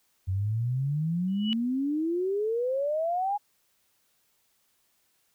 sine exponential sweep, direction up, 91.2 to 836 Hz, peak -25 dBFS, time 0.27-3.38 s, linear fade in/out 20 ms
sine tone with exponential growth, 2944 Hz, F#7, 9 cents flat, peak -25 dBFS, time 1.28-1.53 s, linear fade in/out 0 ms, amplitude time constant 53 ms
effects white hiss -70 dBFS RMS until 5.34 s

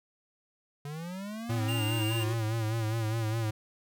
square linear sweep, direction up, 141.1 to 365.3 Hz, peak -37 dBFS, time 0.85-2.34 s, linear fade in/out 2 ms
square tone with vibrato, 111.5 Hz, A2, 23 cents sharp, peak -29 dBFS, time 1.49-3.51 s, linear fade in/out 10 ms, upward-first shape sine, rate 4.9 Hz, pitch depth 63 cents each way
square tone, 2794 Hz, F7, in tune, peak -35 dBFS, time 1.68-2.24 s, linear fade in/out 10 ms
effects none

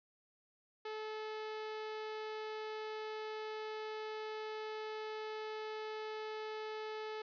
sawtooth tone, 432.7 Hz, A4, 29 cents flat, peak -37 dBFS, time 0.85-7.22 s, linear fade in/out 5 ms, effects resampled to 11025 Hz + 13-bit

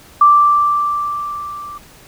sine tone with level ramp, 1173 Hz, D6, 2 cents flat, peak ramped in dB -4 to -28 dBFS, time 0.21-1.78 s, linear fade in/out 5 ms, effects pink hiss -43 dBFS RMS until 2.07 s

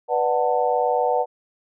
sine chord, B minor seventh, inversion none, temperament just, 493.9 / 592.7 / 740.8 / 889 Hz, B4 / D5 / F#5 / A5, 0 / +16 / +2 / +18 cents, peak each -22 / -25 / -22 / -25 dBFS, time 0.08-1.26 s, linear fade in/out 50 ms, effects none

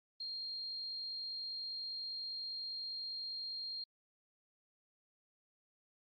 sine tone, 4215 Hz, C8, 12 cents sharp, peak -40 dBFS, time 0.2-3.84 s, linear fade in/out 5 ms, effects Opus 32 kbps

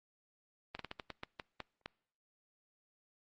slowing click train, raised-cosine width 0.3 ms, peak -25 dBFS, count 10, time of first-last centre 0.75-1.859 s, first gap 43 ms, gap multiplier 1.25, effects noise-tail reverb RT60 0.7 s tail -26 dB re dry + Opus 24 kbps

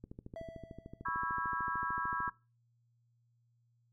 click train, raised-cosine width 3 ms, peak -33 dBFS, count 31, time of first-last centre 0.04-2.279 s, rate 13.4 Hz
triangle tone with exponential decay, 659.3 Hz, E5, in tune, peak -38 dBFS, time 0.36-1.33 s, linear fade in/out 0 ms, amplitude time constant 210 ms
sine chord, C# minor seventh, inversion third, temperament equal with one note detuned, 987.8 / 1108.7 / 1318.5 / 1630.8 Hz, B5 / C#6 / E6 / G#6, 0 / 0 / 0 / -32 cents, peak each -39 dBFS, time 1.05-2.3 s, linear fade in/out 10 ms
effects noise-tail reverb RT60 0.3 s tail -21 dB re dry + added 118 Hz sine -70 dBFS peak until 3.92 s

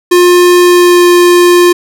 square tone with pitch glide, 354.9 to 352.2 Hz, F4 to F4, +28 to +15 cents, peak -3 dBFS, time 0.11-1.73 s, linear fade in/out 10 ms, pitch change -13 cents, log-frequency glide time 0.6-1.07 s, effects none

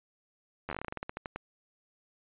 slowing click train, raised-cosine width 0.5 ms, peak -21 dBFS, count 17, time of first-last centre 0.69-1.36 s, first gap 11 ms, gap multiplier 1.16, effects resampled to 8000 Hz

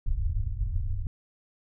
pink low-pass noise, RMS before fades -28 dBFS, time 0.06-1.07 s, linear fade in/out 2 ms, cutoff 110 Hz, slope 48 dB/octave, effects none

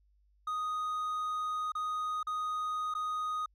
triangle tone with dropouts, 1244.5 Hz, D#6, in tune, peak -30 dBFS, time 0.47-3.46 s, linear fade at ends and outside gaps 5 ms, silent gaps 1.72-1.751 / 2.23-2.269 / 2.94-2.949 s, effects added 50 Hz sine -65 dBFS peak until 3.54 s

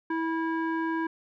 square tone with low-pass filter, 326 Hz, E4, 19 cents flat, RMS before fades -29 dBFS, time 0.1-1.07 s, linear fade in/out 5 ms, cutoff 1400 Hz, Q 4.5, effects none

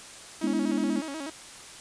sawtooth tone with vibrato, 297.4 Hz, D4, 22 cents sharp, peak -30 dBFS, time 0.41-1.3 s, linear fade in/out 5 ms, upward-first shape square, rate 8.2 Hz, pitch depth 120 cents each way
sine chord, E dominant seventh, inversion first, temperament equal, 207.7 / 246.9 / 293.7 / 329.6 Hz, G#3 / B3 / D4 / E4, 0 / 0 / 0 / 0 cents, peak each -30 dBFS, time 0.42-1.01 s, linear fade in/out 20 ms
effects white hiss -45 dBFS RMS until 1.8 s + resampled to 22050 Hz

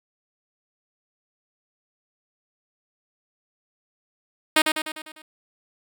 5% pulse tone with echo, 311.1 Hz, D#4, in tune, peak -3 dBFS, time 4.56-4.62 s, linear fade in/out 5 ms, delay 100 ms, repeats 6, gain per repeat -5 dB, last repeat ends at 5.22 s, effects none

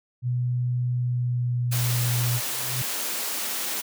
sine tone with pitch glide, 123.47 to 121.07 Hz, B2 to B2, 0 to -34 cents, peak -22 dBFS, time 0.22-2.41 s, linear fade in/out 50 ms, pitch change -34 cents, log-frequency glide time 0.93-2.1 s
white high-pass noise, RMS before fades -29 dBFS, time 1.71-3.82 s, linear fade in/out 20 ms, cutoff 190 Hz, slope 24 dB/octave
sine tone with exponential growth, 126 Hz, B2, 35 cents sharp, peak -24 dBFS, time 2.38-2.82 s, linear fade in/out 5 ms, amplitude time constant 95 ms
effects none

